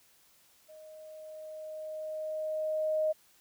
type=tone with level ramp; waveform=sine; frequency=622.3 Hz; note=D#5; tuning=in tune; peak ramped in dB=-49 to -25 dBFS; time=0.68-3.13 s; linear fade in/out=20 ms; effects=white hiss -64 dBFS RMS until 3.4 s